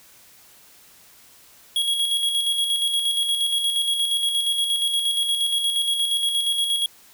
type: tone with tremolo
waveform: square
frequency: 3313 Hz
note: G#7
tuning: 5 cents flat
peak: -19 dBFS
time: 1.76-6.86 s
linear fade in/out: 2 ms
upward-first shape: square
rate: 8.5 Hz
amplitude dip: 40%
effects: white hiss -51 dBFS RMS until 7.13 s